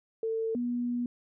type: tone pair in turn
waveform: sine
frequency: 447.9 / 242.4 Hz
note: A4 / B3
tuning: +31 / -32 cents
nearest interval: major seventh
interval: 1063 cents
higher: first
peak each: -28 dBFS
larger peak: neither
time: 0.23-0.55 / 0.55-1.06 s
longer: second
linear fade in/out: 2 ms
effects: none